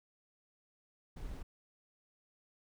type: noise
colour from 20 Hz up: brown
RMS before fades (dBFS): -43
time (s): 1.16-1.43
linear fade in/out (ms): 10
effects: none